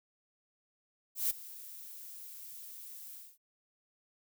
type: noise with ADSR envelope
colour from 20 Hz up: violet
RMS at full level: -29 dBFS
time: 1.15-3.38 s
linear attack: 150 ms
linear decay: 16 ms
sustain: -19 dB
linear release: 230 ms
effects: none